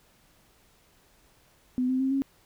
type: tone with pitch steps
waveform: sine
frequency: 252.1 / 258.7 / 265.6 / 272.5 Hz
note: B3 / C4 / C4 / C#4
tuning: +36 / -19 / +26 / -29 cents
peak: -23 dBFS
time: 1.78-2.22 s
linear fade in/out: 0 ms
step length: 110 ms
effects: pink hiss -62 dBFS RMS until 2.45 s